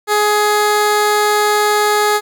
15% pulse tone, 418.9 Hz, G#4, 15 cents sharp, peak -5 dBFS, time 0.07-2.21 s, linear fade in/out 50 ms, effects none

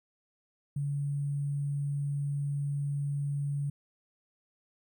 sine tone with sample-and-hold, 142.5 Hz, C#3, 48 cents sharp, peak -29 dBFS, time 0.76-3.7 s, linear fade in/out 5 ms, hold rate 8820 Hz, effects none

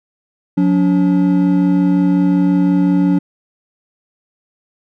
triangle tone pair together, 180.4 / 286 Hz, F#3 / D4, -44 / -46 cents, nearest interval minor sixth, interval 798 cents, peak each -11 dBFS, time 0.57-3.19 s, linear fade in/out 10 ms, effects none

